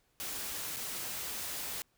white noise with dropouts, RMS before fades -39 dBFS, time 0.2-1.82 s, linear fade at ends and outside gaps 0 ms, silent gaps 0.762-0.767 s, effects pink hiss -73 dBFS RMS until 1.97 s

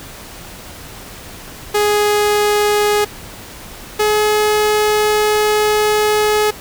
sawtooth tone pair in turn, 416.3 / 423.6 Hz, G#4 / G#4, +4 / +34 cents, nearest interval unison, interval 30 cents, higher second, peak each -8 dBFS, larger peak neither, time 1.74-3.05 / 3.99-6.51 s, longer second, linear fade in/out 10 ms, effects pink hiss -34 dBFS RMS until 6.6 s

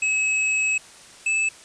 square tone pair in turn, 2573 / 2616 Hz, E7 / E7, -43 / -14 cents, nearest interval unison, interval 29 cents, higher second, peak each -20 dBFS, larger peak neither, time 0.02-0.78 / 1.26-1.49 s, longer first, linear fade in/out 5 ms, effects white hiss -46 dBFS RMS until 1.64 s + resampled to 22050 Hz

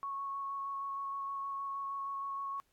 sine tone with vibrato, 1104 Hz, C#6, 7 cents flat, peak -36 dBFS, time 0.03-2.6 s, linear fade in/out 0 ms, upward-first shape square, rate 6.4 Hz, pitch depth 8 cents each way, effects pink hiss -75 dBFS RMS until 2.72 s + AAC 64 kbps

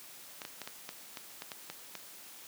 clicks, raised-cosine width 0.2 ms, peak -23 dBFS, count 10, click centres 0.418 / 0.451 / 0.617 / 0.675 / 0.891 / 1.172 / 1.421 / 1.518 / 1.7 / 1.953 s, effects white hiss -51 dBFS RMS until 2.47 s + high-pass 150 Hz 12 dB/octave

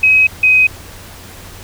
sine tone pair in turn, 2540 / 2518 Hz, D#7 / D#7, +35 / +20 cents, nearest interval unison, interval 15 cents, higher first, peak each -6 dBFS, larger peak neither, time 0.03-0.27 / 0.43-0.67 s, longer neither, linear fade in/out 5 ms, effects added 90 Hz sine -38 dBFS peak until 1.63 s + pink hiss -35 dBFS RMS until 1.63 s

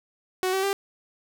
sawtooth tone with pitch steps, 371.4 / 383.2 / 395.3 Hz, F#4 / G4 / G4, +7 / -39 / +15 cents, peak -19 dBFS, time 0.43-0.73 s, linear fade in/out 0 ms, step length 100 ms, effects none

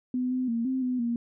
sine tone with pitch steps, 251.6 / 255.2 / 231.4 / 261.1 / 251.7 / 235.6 Hz, B3 / C4 / A#3 / C4 / B3 / A#3, +32 / -43 / -13 / -3 / +33 / +19 cents, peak -25 dBFS, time 0.14-1.16 s, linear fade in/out 2 ms, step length 170 ms, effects none

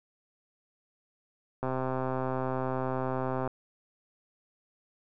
click train, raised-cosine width 1 ms, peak -18 dBFS, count 241, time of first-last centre 1.63-3.476 s, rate 130 Hz, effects none

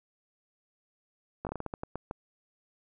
slowing click train, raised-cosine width 1 ms, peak -21 dBFS, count 11, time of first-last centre 1.45-2.111 s, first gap 18 ms, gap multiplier 1.27, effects none

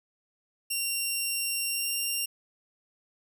10% pulse tone with pitch glide, 2760 to 2781 Hz, F7 to F7, -21 to -8 cents, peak -20 dBFS, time 0.7-2.26 s, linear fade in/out 10 ms, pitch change +13 cents, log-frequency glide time 1.69-1.95 s, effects none

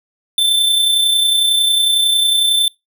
square tone with amplitude modulation, 3543 Hz, A7, 11 cents sharp, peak -10 dBFS, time 0.38-2.68 s, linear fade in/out 2 ms, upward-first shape sine, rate 31 Hz, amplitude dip 35%, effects noise-tail reverb RT60 0.2 s tail -24 dB re dry

